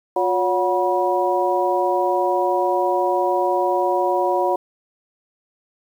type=tone cluster; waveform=sine; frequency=359.4 / 561 / 732 / 966 Hz; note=F4 / C#5 / F#5 / B5; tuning=+50 / +21 / -19 / -39 cents; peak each=-22 dBFS; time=0.16-4.56 s; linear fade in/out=5 ms; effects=8-bit